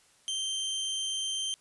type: tone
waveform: sawtooth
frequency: 3136 Hz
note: G7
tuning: in tune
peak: -27 dBFS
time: 0.28-1.54 s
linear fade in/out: 0 ms
effects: white hiss -63 dBFS RMS until 1.6 s + resampled to 24000 Hz